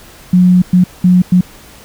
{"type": "tone bursts at uneven times", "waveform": "sine", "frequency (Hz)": 180.8, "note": "F#3", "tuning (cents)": -40, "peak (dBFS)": -4, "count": 4, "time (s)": [[0.33, 0.62], [0.73, 0.84], [1.04, 1.22], [1.32, 1.41]], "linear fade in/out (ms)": 5, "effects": ["pink hiss -38 dBFS RMS until 1.84 s"]}